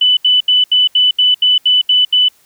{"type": "tone bursts", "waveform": "sine", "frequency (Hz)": 2991, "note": "F#7", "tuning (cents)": 18, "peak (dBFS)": -7, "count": 10, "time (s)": [0.01, 2.285], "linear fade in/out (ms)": 5, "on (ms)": 160, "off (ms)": 75, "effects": ["white hiss -52 dBFS RMS until 2.45 s"]}